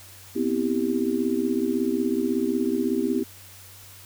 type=chord; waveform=sine; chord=C major seventh; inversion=third; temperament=just; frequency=245.3 / 261.6 / 327 / 392.4 Hz; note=B3 / C4 / E4 / G4; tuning=-12 / 0 / -14 / +2 cents; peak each=-27 dBFS; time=0.35-3.24 s; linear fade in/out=20 ms; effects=added 95 Hz sine -50 dBFS peak until 4.05 s + white hiss -47 dBFS RMS until 4.05 s